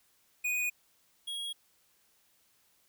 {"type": "tone pair in turn", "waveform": "square", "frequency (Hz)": [2474, 3302], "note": ["D#7", "G#7"], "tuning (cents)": [-10, -11], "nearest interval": "perfect fourth", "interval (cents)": 499, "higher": "second", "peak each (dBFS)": [-30, -36], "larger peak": "first", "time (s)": [[0.44, 0.7], [1.27, 1.53]], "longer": "neither", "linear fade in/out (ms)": 10, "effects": ["white hiss -69 dBFS RMS until 2.88 s"]}